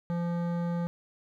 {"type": "tone with hard clipping", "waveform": "sine", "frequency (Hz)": 172, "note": "F3", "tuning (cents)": -26, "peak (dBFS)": -30, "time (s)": [0.1, 0.87], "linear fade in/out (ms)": 0, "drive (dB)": 14, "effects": []}